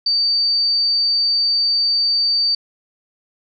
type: tone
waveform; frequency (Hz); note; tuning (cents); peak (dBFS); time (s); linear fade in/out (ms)
sine; 4610; D8; -33; -14; 0.06-2.55; 5
effects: none